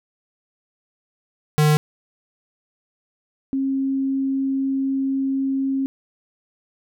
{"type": "tone pair in turn", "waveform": ["square", "sine"], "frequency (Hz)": [151.3, 269.6], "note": ["D#3", "C#4"], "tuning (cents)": [-48, -48], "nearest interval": "minor seventh", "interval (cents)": 1000, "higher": "second", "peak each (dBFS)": [-14, -19], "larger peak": "first", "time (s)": [[1.58, 1.77], [3.53, 5.86]], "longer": "second", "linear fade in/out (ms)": 0, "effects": []}